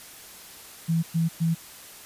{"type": "tone bursts", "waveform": "sine", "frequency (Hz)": 164.81, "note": "E3", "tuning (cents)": 0, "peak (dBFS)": -20, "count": 3, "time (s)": [0.88, 1.55], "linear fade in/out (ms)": 20, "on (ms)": 150, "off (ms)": 110, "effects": ["white hiss -45 dBFS RMS until 2.05 s", "resampled to 32000 Hz"]}